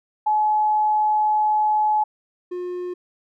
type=tone pair in turn; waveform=sine / triangle; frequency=852 / 358.2 Hz; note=G#5 / F4; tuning=+44 / +44 cents; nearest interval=octave + minor third; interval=1500 cents; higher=first; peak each=-16 / -24 dBFS; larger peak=first; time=0.26-2.04 / 2.51-2.94 s; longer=first; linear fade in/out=10 ms; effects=none